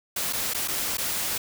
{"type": "noise with dropouts", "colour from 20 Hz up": "white", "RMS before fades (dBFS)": -28, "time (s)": [0.16, 1.38], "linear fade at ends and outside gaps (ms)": 5, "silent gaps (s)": [[0.327, 0.331], [0.537, 0.545], [0.677, 0.682], [0.972, 0.981]], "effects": []}